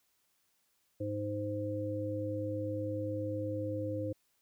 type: harmonic tone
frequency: 103.83 Hz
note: G#2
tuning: in tune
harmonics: 1 / 3 / 5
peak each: -38 / -38 / -37 dBFS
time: 1-4.13 s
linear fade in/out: 10 ms
effects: white hiss -75 dBFS RMS until 4.41 s